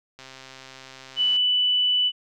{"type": "click train", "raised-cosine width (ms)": 0.2, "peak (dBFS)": -25, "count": 156, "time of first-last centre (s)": [0.19, 1.364], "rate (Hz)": 132}
{"type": "tone", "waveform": "sine", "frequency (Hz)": 2980, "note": "F#7", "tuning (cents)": 12, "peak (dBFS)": -18, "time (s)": [1.16, 2.12], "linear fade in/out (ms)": 50}
{"effects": []}